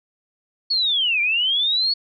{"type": "linear two-way sweep", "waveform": "sine", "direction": "down then up", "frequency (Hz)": [4436, 2332, 4436], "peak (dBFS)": -17, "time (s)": [0.7, 1.94], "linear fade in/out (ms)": 10, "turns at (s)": 1.21, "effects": []}